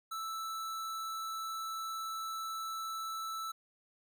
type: tone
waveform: square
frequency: 1318.5 Hz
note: E6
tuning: in tune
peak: -38 dBFS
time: 0.11-3.52 s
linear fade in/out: 10 ms
effects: none